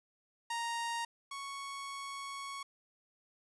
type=tone pair in turn; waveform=sawtooth; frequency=932.3 / 1108.7 Hz; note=A#5 / C#6; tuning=0 / 0 cents; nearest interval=minor third; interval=300 cents; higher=second; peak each=-31 / -37 dBFS; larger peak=first; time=0.5-1.05 / 1.31-2.63 s; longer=second; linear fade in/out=5 ms; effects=resampled to 24000 Hz + 11-bit